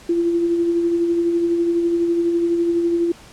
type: tone with tremolo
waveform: sine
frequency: 340.8 Hz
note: F4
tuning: 42 cents flat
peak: -14 dBFS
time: 0.09-3.12 s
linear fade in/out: 5 ms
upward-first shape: sine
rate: 12 Hz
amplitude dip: 35%
effects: pink hiss -44 dBFS RMS until 3.32 s + low-pass 9000 Hz 12 dB/octave